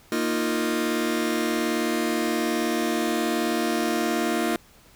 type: chord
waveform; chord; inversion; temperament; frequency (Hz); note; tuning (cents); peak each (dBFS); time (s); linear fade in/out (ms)
sawtooth; Bb suspended fourth; none; just; 233.1 / 310.8 / 349.6; Bb3 / Eb4 / F4; 0 / -2 / +2; -23; 0.12-4.56; 2
effects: pink hiss -54 dBFS RMS until 4.95 s